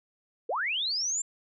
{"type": "linear sweep", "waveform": "sine", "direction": "up", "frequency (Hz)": [391.6, 7400], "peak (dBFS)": -27, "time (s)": [0.49, 1.22], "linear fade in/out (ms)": 5, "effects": []}